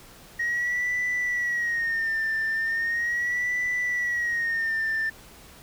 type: tone with vibrato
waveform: sine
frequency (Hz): 1879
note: A#6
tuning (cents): +13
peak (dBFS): -22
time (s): 0.39-5.1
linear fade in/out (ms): 10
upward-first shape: sine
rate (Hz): 0.38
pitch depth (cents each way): 91
effects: tanh soft clip ceiling -21 dBFS + pink hiss -49 dBFS RMS until 5.62 s